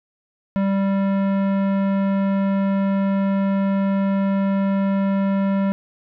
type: tone with tanh clipping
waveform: sine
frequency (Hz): 195.8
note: G3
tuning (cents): -2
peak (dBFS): -19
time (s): 0.56-5.72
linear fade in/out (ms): 0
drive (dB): 17
effects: none